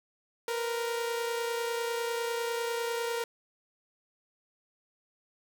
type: tone pair together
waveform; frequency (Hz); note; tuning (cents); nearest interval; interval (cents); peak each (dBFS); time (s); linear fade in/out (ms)
sawtooth; 466.2 / 496.2; A#4 / B4; 0 / +8; minor second; 108; -27 / -35; 0.48-3.24; 2
effects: none